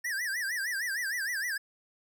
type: tone with vibrato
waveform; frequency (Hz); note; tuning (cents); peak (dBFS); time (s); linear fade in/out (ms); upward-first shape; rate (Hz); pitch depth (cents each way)
square; 1760; A6; 0; -31; 0.04-1.58; 10; sine; 6.5; 210
effects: none